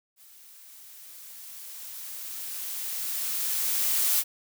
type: noise with level ramp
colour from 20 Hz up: blue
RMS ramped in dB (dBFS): -53 to -23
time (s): 0.16-4.24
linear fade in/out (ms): 50
effects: none